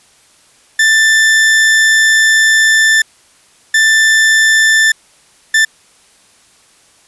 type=tone bursts at uneven times; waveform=40% pulse; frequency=1771 Hz; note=A6; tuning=11 cents sharp; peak=-6 dBFS; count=3; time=0.79-3.02 / 3.74-4.92 / 5.54-5.65 s; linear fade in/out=5 ms; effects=white hiss -48 dBFS RMS until 7.07 s + resampled to 24000 Hz